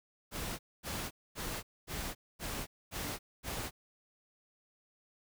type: noise bursts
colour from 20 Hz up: pink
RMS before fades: -39 dBFS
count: 7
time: 0.31-3.71 s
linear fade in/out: 50 ms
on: 280 ms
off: 240 ms
effects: none